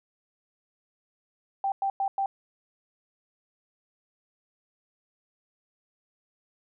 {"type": "tone bursts", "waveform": "sine", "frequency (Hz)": 784, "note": "G5", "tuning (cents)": 0, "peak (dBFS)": -24, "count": 4, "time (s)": [1.64, 2.26], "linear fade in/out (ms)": 2, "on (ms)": 80, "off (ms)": 100, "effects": []}